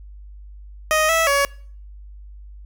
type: tone with pitch steps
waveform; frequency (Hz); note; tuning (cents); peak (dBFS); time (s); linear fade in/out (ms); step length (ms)
15% pulse; 623 / 654 / 562; D#5 / E5 / C#5; +2 / -14 / +24; -9; 0.91-1.45; 0; 180
effects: noise-tail reverb RT60 0.5 s tail -23 dB re dry + added 50 Hz sine -37 dBFS peak until 2.65 s